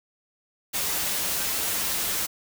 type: noise with comb filter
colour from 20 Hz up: white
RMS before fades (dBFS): -27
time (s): 0.73-2.27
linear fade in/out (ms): 20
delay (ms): 8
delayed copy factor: -0.55
effects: none